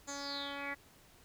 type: tone with low-pass filter sweep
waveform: 10% pulse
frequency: 281.7 Hz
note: C#4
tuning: 28 cents sharp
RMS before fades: -41 dBFS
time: 0.07-0.75 s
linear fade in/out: 20 ms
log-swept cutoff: 7000 to 2000 Hz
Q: 9
effects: pink hiss -62 dBFS RMS until 1.24 s